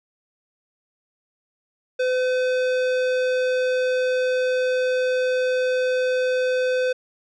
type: tone with tanh clipping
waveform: sine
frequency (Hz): 508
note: B4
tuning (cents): +49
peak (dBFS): -21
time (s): 1.99-6.93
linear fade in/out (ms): 10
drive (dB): 17
effects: none